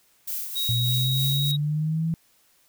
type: noise with tremolo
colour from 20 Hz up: violet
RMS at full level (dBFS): -29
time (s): 0.27-1.52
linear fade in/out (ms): 10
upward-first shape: triangle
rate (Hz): 3.3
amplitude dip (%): 55
type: tone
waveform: triangle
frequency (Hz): 3805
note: A#7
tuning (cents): +35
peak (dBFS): -24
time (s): 0.55-1.57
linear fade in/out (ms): 20
type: linear sweep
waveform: sine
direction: up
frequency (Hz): 116.54 to 165.5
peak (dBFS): -22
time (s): 0.69-2.14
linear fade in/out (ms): 0
effects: white hiss -62 dBFS RMS until 2.68 s